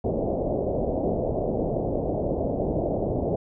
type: low-pass noise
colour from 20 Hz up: white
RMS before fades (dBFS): -26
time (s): 0.04-3.36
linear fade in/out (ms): 5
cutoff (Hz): 680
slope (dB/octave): 48
effects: none